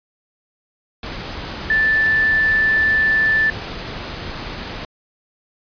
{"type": "tone in noise", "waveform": "sine", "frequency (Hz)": 1760, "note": "A6", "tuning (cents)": 0, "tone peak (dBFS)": -13, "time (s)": [1.7, 3.5], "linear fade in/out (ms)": 2, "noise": "pink", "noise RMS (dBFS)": -29, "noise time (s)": [1.03, 4.85], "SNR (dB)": 13, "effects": ["resampled to 11025 Hz"]}